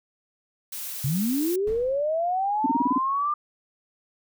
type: noise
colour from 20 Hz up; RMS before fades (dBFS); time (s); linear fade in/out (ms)
blue; -34; 0.72-1.56; 5
type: linear sweep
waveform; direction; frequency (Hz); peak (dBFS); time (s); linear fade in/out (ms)
sine; up; 125.2 to 1204; -22; 1.04-3.34; 5
type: noise with exponential decay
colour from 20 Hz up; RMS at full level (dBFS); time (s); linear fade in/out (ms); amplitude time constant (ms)
brown; -36; 1.67-2.23; 1; 120
type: tone bursts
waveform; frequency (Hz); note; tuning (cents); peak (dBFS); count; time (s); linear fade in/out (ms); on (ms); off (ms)
sine; 271.7; C#4; -35; -19; 7; 2.64-2.981; 5; 23; 30
effects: none